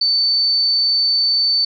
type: tone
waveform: sine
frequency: 4531 Hz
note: C#8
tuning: 37 cents sharp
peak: -13 dBFS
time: 0.01-1.65 s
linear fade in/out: 5 ms
effects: none